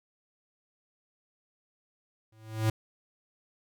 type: tone with exponential growth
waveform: square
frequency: 110 Hz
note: A2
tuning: in tune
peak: -22 dBFS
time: 2.32-2.7 s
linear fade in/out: 5 ms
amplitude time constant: 82 ms
effects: none